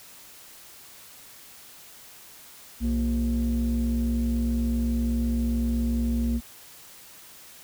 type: tone pair together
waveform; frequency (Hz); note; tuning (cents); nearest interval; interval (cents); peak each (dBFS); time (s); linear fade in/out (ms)
sine; 61.69 / 232.9; B1 / A#3; -1 / -1; octave + major seventh; 2300; -23; 2.8-6.41; 50
effects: tanh soft clip ceiling -19 dBFS + white hiss -48 dBFS RMS until 7.63 s